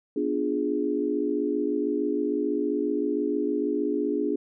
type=chord; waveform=sine; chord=B diminished seventh; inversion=none; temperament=equal; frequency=246.9 / 293.7 / 349.2 / 415.3 Hz; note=B3 / D4 / F4 / Ab4; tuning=0 / 0 / 0 / 0 cents; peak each=-32 / -27 / -31 / -28 dBFS; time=0.16-4.36 s; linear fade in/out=5 ms; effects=none